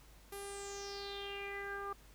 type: tone with low-pass filter sweep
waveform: sawtooth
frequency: 399.6 Hz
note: G4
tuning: 33 cents sharp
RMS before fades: -44 dBFS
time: 0.32-1.93 s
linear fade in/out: 5 ms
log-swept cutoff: 12000 to 1200 Hz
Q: 6.5
effects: added 50 Hz sine -59 dBFS peak until 2.14 s + pink hiss -63 dBFS RMS until 2.14 s